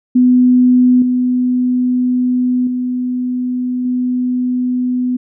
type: tone with level steps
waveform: sine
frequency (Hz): 250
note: B3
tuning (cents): +21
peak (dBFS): -6 / -11 / -15 / -13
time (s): 0.15-5.17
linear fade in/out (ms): 10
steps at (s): 1.02 / 2.67 / 3.85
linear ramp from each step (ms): 2
effects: none